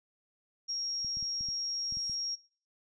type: tone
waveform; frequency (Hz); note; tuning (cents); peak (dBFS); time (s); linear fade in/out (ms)
sine; 5588; F8; 0; -32; 0.68-2.36; 20
type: clicks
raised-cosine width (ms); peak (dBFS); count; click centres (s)
5; -37; 8; 1.047 / 1.171 / 1.227 / 1.409 / 1.487 / 1.924 / 1.971 / 2.097
type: noise with exponential growth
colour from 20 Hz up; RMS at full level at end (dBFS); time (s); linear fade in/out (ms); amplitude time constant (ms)
violet; -49; 1.23-2.15; 5; 200
effects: noise-tail reverb RT60 0.4 s tail -21 dB re dry + resampled to 22050 Hz